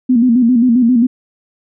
sine tone with vibrato, 242 Hz, B3, 35 cents flat, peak -7 dBFS, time 0.09-1.07 s, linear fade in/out 10 ms, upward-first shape square, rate 7.5 Hz, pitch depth 82 cents each way, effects none

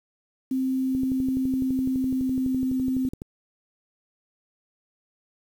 sine tone with pitch glide, 261.9 to 259.5 Hz, C4 to C4, +2 to -14 cents, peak -22 dBFS, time 0.51-3.09 s, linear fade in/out 5 ms, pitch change -16 cents, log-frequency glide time 1.46-2.64 s
click train, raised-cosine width 3 ms, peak -22 dBFS, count 28, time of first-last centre 0.95-3.219 s, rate 11.9 Hz
effects 8-bit

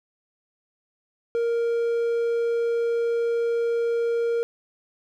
triangle tone, 466.8 Hz, A#4, 2 cents sharp, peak -19 dBFS, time 1.35-4.43 s, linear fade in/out 0 ms, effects none

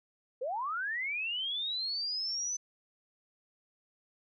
sine linear sweep, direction up, 466.2 to 6100 Hz, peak -32 dBFS, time 0.41-2.57 s, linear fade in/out 10 ms, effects none

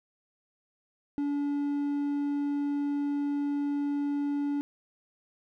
triangle tone, 286.8 Hz, D4, 41 cents flat, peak -25 dBFS, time 1.18-4.61 s, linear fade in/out 0 ms, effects none

